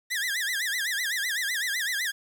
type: tone with vibrato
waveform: sawtooth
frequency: 1800 Hz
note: A6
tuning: 39 cents sharp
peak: -23 dBFS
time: 0.1-2.12 s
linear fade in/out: 20 ms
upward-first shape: sine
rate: 7.9 Hz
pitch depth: 210 cents each way
effects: 9-bit